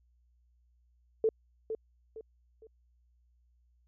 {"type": "tone with echo", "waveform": "sine", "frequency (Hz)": 442.1, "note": "A4", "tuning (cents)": 8, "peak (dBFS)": -23, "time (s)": [1.24, 1.29], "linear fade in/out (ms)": 2, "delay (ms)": 460, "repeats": 3, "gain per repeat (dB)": -9, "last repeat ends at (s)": 2.67, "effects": ["added 60 Hz sine -65 dBFS peak until 3.87 s"]}